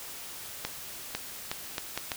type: accelerating click train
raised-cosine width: 0.2 ms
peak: -13 dBFS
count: 6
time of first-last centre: 0.65-2.118 s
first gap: 500 ms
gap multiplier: 0.73
effects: white hiss -42 dBFS RMS until 2.16 s